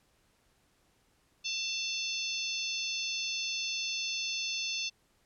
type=harmonic tone with a mistuned harmonic; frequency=880 Hz; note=A5; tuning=in tune; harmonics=3 / 4 / 5 / 6 / 7; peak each=-37 / -38 / -39 / -40 / -40 dBFS; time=1.44-4.9 s; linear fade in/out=20 ms; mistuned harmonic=3; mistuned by=+31 cents; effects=pink hiss -70 dBFS RMS until 5.25 s + low-pass 12000 Hz 12 dB/octave